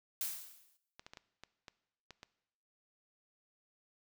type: noise with exponential decay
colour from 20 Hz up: blue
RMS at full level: -35 dBFS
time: 0.21-0.77 s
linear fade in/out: 1 ms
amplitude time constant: 120 ms
type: clicks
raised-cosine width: 0.2 ms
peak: -32 dBFS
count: 8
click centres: 0.995 / 1.065 / 1.135 / 1.172 / 1.436 / 1.682 / 2.107 / 2.231 s
effects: noise-tail reverb RT60 0.9 s tail -19 dB re dry